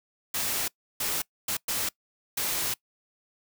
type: noise bursts at uneven times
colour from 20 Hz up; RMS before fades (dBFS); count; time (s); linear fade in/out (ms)
white; -29; 5; 0.34-0.68 / 1-1.22 / 1.48-1.57 / 1.68-1.89 / 2.37-2.74; 5
effects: noise-tail reverb RT60 0.1 s tail -23 dB re dry